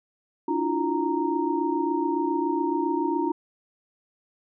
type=tone cluster; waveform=sine; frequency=290.9 / 327 / 354.2 / 929 Hz; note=D4 / E4 / F4 / A#5; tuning=-16 / -14 / +24 / -6 cents; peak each=-28 dBFS; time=0.48-3.32 s; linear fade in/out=5 ms; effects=none